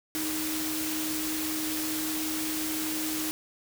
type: tone in noise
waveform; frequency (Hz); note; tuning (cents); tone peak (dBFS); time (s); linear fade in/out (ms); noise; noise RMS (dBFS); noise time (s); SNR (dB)
sine; 312.2; D#4; +6; -32; 0.15-3.31; 0; white; -33; 0.15-3.31; -2
effects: none